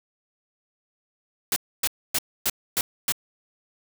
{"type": "noise bursts", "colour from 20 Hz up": "white", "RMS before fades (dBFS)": -23, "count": 6, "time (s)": [1.52, 3.122], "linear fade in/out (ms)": 2, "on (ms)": 42, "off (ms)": 270, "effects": []}